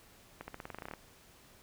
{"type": "accelerating click train", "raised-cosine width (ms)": 0.5, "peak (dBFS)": -27, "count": 13, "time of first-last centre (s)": [0.41, 0.937], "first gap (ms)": 70, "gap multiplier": 0.91, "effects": ["pink hiss -60 dBFS RMS until 1.62 s"]}